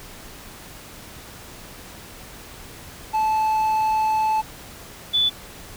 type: tone pair in turn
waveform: triangle / sine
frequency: 871 / 3474 Hz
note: A5 / A7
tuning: -18 / -23 cents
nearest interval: 2 octaves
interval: 2395 cents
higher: second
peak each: -16 dBFS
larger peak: neither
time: 3.13-4.42 / 5.13-5.3 s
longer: first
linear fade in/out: 20 ms
effects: pink hiss -41 dBFS RMS until 5.76 s